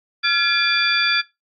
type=tone cluster; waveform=sine; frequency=1384 / 1692 / 2390 / 3467 / 4666 Hz; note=F6 / G#6 / D7 / A7 / D8; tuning=-16 / +32 / +30 / -26 / -12 cents; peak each=-22 dBFS; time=0.23-1.22 s; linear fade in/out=20 ms; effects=noise-tail reverb RT60 0.2 s tail -19 dB re dry + AAC 64 kbps